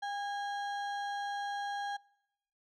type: tone with sample-and-hold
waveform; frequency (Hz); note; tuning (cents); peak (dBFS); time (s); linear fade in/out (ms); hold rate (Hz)
sine; 807; G#5; -50; -34; 0.02-1.97; 10; 2450
effects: noise-tail reverb RT60 0.9 s tail -25 dB re dry + low-pass 4000 Hz 12 dB/octave